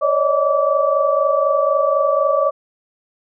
sine tone cluster, 551 / 575 / 625 / 1155 Hz, C#5 / D5 / D#5 / D6, -11 / -37 / +8 / -29 cents, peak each -19 dBFS, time 0.01-2.51 s, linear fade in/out 20 ms, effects none

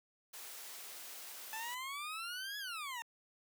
white noise, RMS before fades -49 dBFS, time 0.33-1.75 s, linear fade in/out 10 ms
20% pulse exponential two-way sweep, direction up then down, 868 to 1699 to 901 Hz, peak -36 dBFS, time 1.53-3.02 s, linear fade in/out 0 ms, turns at 2.58 s
effects high-pass 400 Hz 12 dB/octave

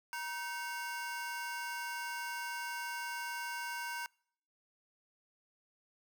35% pulse ring-modulated tone, 1244.5 Hz, D#6, in tune, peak -33 dBFS, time 0.13-4.06 s, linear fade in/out 0 ms, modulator 294 Hz, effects noise-tail reverb RT60 0.6 s tail -26 dB re dry

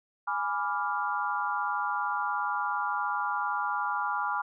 sine chord, G# diminished seventh, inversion none, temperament equal, 830.6 / 987.8 / 1174.7 / 1396.9 Hz, G#5 / B5 / D6 / F6, 0 / 0 / 0 / 0 cents, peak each -33 dBFS, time 0.27-4.42 s, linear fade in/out 10 ms, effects none

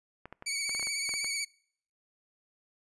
clicks, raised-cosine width 0.5 ms, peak -28 dBFS, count 11, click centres 0.256 / 0.326 / 0.424 / 0.694 / 0.749 / 0.796 / 0.828 / 0.871 / 1.092 / 1.139 / 1.245 s
15% pulse tone with vibrato, 2259 Hz, C#7, 32 cents sharp, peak -24 dBFS, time 0.46-1.45 s, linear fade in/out 10 ms, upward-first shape triangle, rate 16 Hz, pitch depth 55 cents each way
effects noise-tail reverb RT60 0.6 s tail -25 dB re dry + resampled to 24000 Hz

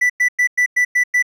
triangle tone bursts, 1975.5 Hz, B6, in tune, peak -10 dBFS, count 7, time 0.01-1.226 s, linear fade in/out 10 ms, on 88 ms, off 100 ms, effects none

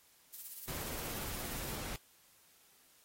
violet noise with tremolo, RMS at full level -43 dBFS, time 0.33-1.76 s, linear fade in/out 10 ms, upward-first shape triangle, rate 17 Hz, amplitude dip 60%
pink noise, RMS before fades -43 dBFS, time 0.68-1.96 s, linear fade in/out 0 ms
effects white hiss -66 dBFS RMS until 3.04 s + AAC 48 kbps

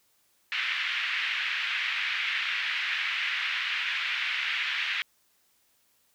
pink band-pass noise, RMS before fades -30 dBFS, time 0.52-5.02 s, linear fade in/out 0 ms, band 1800 to 3000 Hz, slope 24 dB/octave, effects white hiss -68 dBFS RMS until 6.14 s

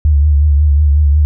sine tone with vibrato, 73.42 Hz, D2, in tune, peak -6 dBFS, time 0.05-1.25 s, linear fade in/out 0 ms, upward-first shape triangle, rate 5.5 Hz, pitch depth 80 cents each way, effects none

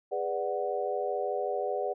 sine chord, G# half-diminished seventh, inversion none, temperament equal with one note detuned, 408.6 / 493.9 / 587.3 / 740 Hz, G#4 / B4 / D5 / F#5, -28 / 0 / 0 / 0 cents, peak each -34 dBFS, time 0.11-1.94 s, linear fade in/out 20 ms, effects none

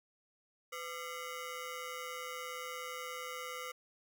20% pulse ring-modulated tone, 851 Hz, G#5, 42 cents sharp, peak -33 dBFS, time 0.72-3.72 s, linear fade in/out 10 ms, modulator 347 Hz, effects none

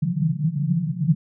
pink band-pass noise, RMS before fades -22 dBFS, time 0.02-1.15 s, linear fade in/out 10 ms, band 140 to 180 Hz, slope 96 dB/octave, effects none

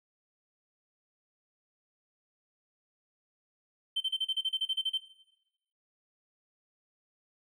triangle tone bursts, 3100 Hz, G7, 20 cents flat, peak -24 dBFS, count 13, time 3.96-4.978 s, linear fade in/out 10 ms, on 46 ms, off 35 ms, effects noise-tail reverb RT60 0.9 s tail -18 dB re dry + tanh soft clip ceiling -24 dBFS

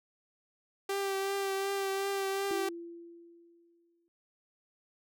sawtooth tone with vibrato, 392 Hz, G4, in tune, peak -27 dBFS, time 0.89-2.69 s, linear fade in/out 5 ms, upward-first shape triangle, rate 2.7 Hz, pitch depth 24 cents each way
sine tone with exponential decay, 340.1 Hz, F4, 46 cents flat, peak -33 dBFS, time 2.51-4.08 s, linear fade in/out 0 ms, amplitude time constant 340 ms
effects none

